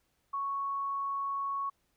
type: tone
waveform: sine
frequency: 1108.7 Hz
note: C#6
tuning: in tune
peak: -31 dBFS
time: 0.33-1.7 s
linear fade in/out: 10 ms
effects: pink hiss -75 dBFS RMS until 1.96 s